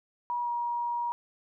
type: tone with pitch glide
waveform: sine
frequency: 963 to 952.5 Hz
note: B5 to A#5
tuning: -44 to +37 cents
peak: -28 dBFS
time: 0.3-1.12 s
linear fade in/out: 0 ms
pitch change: -19 cents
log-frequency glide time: 0.42-0.49 s
effects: none